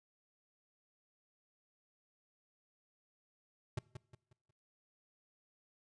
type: tone with echo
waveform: square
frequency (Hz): 123.47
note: B2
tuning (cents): 0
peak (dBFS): -35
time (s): 3.77-3.79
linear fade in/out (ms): 5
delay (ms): 180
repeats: 4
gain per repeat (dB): -9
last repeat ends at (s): 4.51
effects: noise-tail reverb RT60 0.6 s tail -22 dB re dry + resampled to 22050 Hz